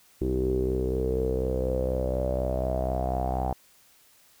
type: tone with low-pass filter sweep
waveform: sawtooth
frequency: 64.1 Hz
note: C2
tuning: 35 cents flat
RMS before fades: -27 dBFS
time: 0.21-3.53 s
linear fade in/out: 5 ms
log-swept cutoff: 360 to 770 Hz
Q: 9.8
effects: white hiss -59 dBFS RMS until 4.4 s